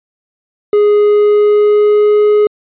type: tone with pitch glide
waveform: triangle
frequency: 415.3 to 419.2 Hz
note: G#4 to G#4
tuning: 0 to +16 cents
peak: -4 dBFS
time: 0.73-2.47 s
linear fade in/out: 2 ms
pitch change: +16 cents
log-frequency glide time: 0.95-2.26 s
effects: resampled to 8000 Hz